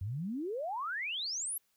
sine exponential sweep, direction up, 88.4 to 11840 Hz, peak -34 dBFS, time 0.01-1.58 s, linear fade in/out 5 ms, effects white hiss -75 dBFS RMS until 1.76 s

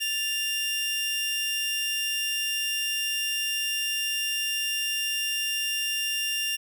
sawtooth tone pair together, 1760 / 2794 Hz, A6 / F7, 0 / 0 cents, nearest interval minor sixth, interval 800 cents, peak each -34 / -23 dBFS, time 0-6.57 s, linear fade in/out 20 ms, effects none

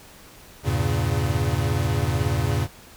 square chord, E diminished seventh, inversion none, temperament equal with one note detuned, 82.41 / 100.12 / 116.54 / 138.59 Hz, E2 / G2 / Bb2 / Db3, 0 / +37 / 0 / 0 cents, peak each -27 dBFS, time 0.63-2.68 s, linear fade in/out 50 ms, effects pink hiss -47 dBFS RMS until 2.96 s

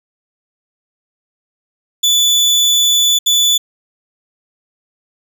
30% pulse tone bursts at uneven times, 3473 Hz, A7, 23 cents flat, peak -7 dBFS, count 2, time 2.03-3.19 / 3.26-3.58 s, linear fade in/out 10 ms, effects none

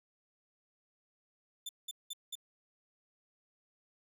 sawtooth tone bursts, 3542 Hz, A7, 11 cents sharp, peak -36 dBFS, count 4, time 1.66-2.354 s, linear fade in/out 5 ms, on 31 ms, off 190 ms, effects none

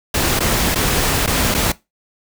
pink noise with dropouts, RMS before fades -17 dBFS, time 0.14-1.72 s, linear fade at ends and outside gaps 5 ms, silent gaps 0.393-0.404 / 0.747-0.756 / 1.263-1.274 / 1.543-1.547 s, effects noise-tail reverb RT60 0.2 s tail -19 dB re dry

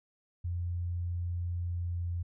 sine tone with pitch glide, 87.31 to 86.76 Hz, F2 to F2, 0 to -11 cents, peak -31 dBFS, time 0.44-2.23 s, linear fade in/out 10 ms, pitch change -11 cents, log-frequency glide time 1.66-2.08 s, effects none

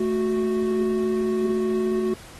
triangle tone pair together, 220 / 368.8 Hz, A3 / F#4, 0 / -6 cents, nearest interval major sixth, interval 894 cents, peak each -23 / -20 dBFS, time 0-2.14 s, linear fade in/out 5 ms, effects pink hiss -45 dBFS RMS until 2.39 s + AAC 32 kbps

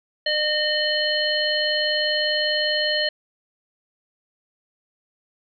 harmonic tone with a mistuned harmonic, 605 Hz, D#5, 49 cents flat, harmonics 1 / 3 / 5 / 7, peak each -25 / -25 / -25 / -25 dBFS, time 0.26-3.09 s, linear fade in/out 5 ms, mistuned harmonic 3, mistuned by +19 cents, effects none

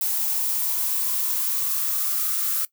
violet noise with high-pass filter sweep, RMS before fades -24 dBFS, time 0.01-2.65 s, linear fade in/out 2 ms, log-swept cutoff 850 to 1300 Hz, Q 7.2, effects noise-tail reverb RT60 0.1 s tail -19 dB re dry

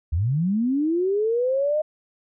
sine linear sweep, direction up, 70.8 to 622.3 Hz, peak -19 dBFS, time 0.12-1.82 s, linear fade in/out 10 ms, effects none

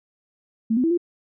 sine tone with pitch steps, 224.1 / 253 / 328.8 / 347.2 Hz, A3 / B3 / E4 / F4, +32 / +42 / -4 / -10 cents, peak -17 dBFS, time 0.7-0.976 s, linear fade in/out 10 ms, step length 69 ms, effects none

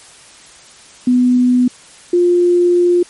sine tone pair in turn, 248.8 / 351.9 Hz, B3 / F4, +13 / +13 cents, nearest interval tritone, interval 600 cents, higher second, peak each -8 dBFS, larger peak neither, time 1.07-1.68 / 2.13-3.03 s, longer second, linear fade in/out 5 ms, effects white hiss -41 dBFS RMS until 3.09 s + MP3 48 kbps

